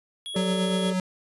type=tone; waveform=square; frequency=3332 Hz; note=G#7; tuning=5 cents sharp; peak=-33 dBFS; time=0.26-0.9 s; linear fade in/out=0 ms
type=chord; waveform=triangle; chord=G suspended second; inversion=none; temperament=equal with one note detuned; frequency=384.8 / 440 / 587.3 Hz; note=G4 / A4 / D5; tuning=-32 / 0 / 0 cents; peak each=-31 dBFS; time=0.34-0.94 s; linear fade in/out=20 ms
type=tone with tremolo; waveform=square; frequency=185 Hz; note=F#3; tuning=in tune; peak=-23 dBFS; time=0.36-1 s; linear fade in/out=2 ms; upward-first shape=triangle; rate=8.4 Hz; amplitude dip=40%
effects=resampled to 24000 Hz